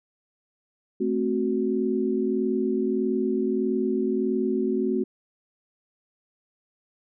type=chord; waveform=sine; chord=F# diminished; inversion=first; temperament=equal; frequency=220 / 261.6 / 370 Hz; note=A3 / C4 / F#4; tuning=0 / 0 / 0 cents; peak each=-27 / -27 / -25 dBFS; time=1-5.04 s; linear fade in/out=10 ms; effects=none